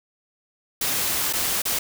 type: noise with dropouts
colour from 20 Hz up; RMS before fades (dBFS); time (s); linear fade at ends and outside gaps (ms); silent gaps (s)
white; -24; 0.81-1.79; 5; 1.328-1.334 / 1.62-1.653
effects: none